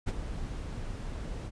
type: noise with ADSR envelope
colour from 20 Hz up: brown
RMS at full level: -27 dBFS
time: 0.06-1.51 s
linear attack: 25 ms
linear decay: 30 ms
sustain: -10 dB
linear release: 42 ms
effects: resampled to 22050 Hz